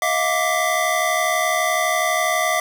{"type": "tone cluster", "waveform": "square", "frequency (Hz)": [640, 712, 1169, 2007], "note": ["D#5", "F5", "D6", "B6"], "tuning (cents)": [49, 33, -8, 27], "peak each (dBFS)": -24, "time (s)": [0.02, 2.6], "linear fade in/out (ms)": 2, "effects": []}